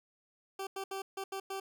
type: tone bursts at uneven times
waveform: 20% pulse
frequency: 387.9 Hz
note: G4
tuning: 18 cents flat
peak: -32 dBFS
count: 6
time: 0.59-0.67 / 0.76-0.84 / 0.91-1.02 / 1.17-1.24 / 1.32-1.4 / 1.5-1.6 s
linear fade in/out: 5 ms
effects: none